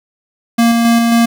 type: tone with tremolo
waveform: square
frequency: 232.7 Hz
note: A#3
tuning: 3 cents flat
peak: -8 dBFS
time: 0.58-1.26 s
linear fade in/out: 10 ms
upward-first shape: square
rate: 3.7 Hz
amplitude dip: 25%
effects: none